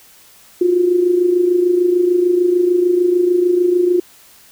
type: tone with amplitude modulation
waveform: sine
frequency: 355.8 Hz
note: F4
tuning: 32 cents sharp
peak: -8 dBFS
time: 0.61-4 s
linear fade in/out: 5 ms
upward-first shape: sine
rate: 26.7 Hz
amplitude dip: 60%
effects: white hiss -46 dBFS RMS until 4.51 s